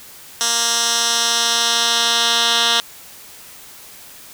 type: tone with band-pass filter sweep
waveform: 10% pulse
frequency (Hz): 233.2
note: A#3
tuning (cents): +1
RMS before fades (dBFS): -17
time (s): 0.41-2.8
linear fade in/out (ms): 0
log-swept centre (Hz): 6100 to 3800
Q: 1.6
effects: white hiss -40 dBFS RMS until 4.33 s